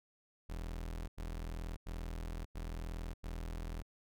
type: tone bursts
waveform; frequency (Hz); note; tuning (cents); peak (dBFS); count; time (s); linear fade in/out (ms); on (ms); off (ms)
35% pulse; 41.2; E1; 0; -38; 5; 0.49-3.824; 10; 590; 96
effects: none

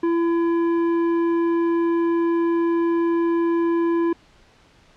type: tone with tanh clipping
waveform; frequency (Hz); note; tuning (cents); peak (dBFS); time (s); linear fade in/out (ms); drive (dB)
sine; 336.8; E4; +37; -19; 0.03-4.13; 5; 10
effects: pink hiss -54 dBFS RMS until 4.96 s + low-pass 5000 Hz 12 dB/octave

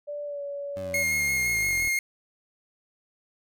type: tone with pitch glide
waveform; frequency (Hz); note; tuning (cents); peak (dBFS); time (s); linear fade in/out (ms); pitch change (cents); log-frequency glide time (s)
sine; 584 to 567.7; D5 to C#5; -10 to +41; -31; 0.07-1.04; 20; -49; 0.25-0.42
type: linear sweep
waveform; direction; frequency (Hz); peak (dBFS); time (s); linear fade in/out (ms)
20% pulse; down; 97.2 to 36.71; -33; 0.76-1.89; 10
type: tone with vibrato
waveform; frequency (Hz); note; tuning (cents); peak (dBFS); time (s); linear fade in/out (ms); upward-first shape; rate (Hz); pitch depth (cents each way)
45% pulse; 2143; C7; +41; -23; 0.94-1.99; 2; square; 5.8; 11
effects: none

